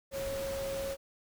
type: tone in noise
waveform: sine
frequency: 547 Hz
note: C#5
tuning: 23 cents flat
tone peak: -34 dBFS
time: 0.11-0.97 s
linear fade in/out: 50 ms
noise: pink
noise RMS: -42 dBFS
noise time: 0.11-0.97 s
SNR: +5 dB
effects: none